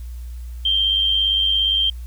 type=tone with amplitude modulation; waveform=sine; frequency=3158 Hz; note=G7; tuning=12 cents sharp; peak=-13 dBFS; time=0.65-1.9 s; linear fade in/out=5 ms; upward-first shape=sine; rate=97.4 Hz; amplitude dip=50%; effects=added 60 Hz sine -29 dBFS peak until 2.06 s + white hiss -53 dBFS RMS until 2.06 s